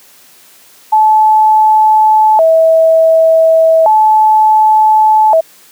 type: tone with vibrato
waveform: sine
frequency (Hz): 749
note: F#5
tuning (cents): +21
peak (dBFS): -4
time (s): 0.92-5.41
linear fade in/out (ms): 10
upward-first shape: square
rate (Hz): 0.34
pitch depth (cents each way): 250
effects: white hiss -42 dBFS RMS until 5.71 s + high-pass 150 Hz 12 dB/octave